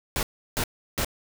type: noise bursts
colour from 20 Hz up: pink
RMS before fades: -26 dBFS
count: 3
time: 0.16-1.047 s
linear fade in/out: 0 ms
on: 69 ms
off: 340 ms
effects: none